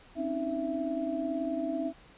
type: tone cluster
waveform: sine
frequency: 264.9 / 283 / 314.6 / 665 Hz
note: C4 / C#4 / D#4 / E5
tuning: +22 / +36 / +19 / +15 cents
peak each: -35 / -38 / -34 / -34 dBFS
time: 0.15-1.93 s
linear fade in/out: 50 ms
effects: pink hiss -56 dBFS RMS until 2.17 s + resampled to 8000 Hz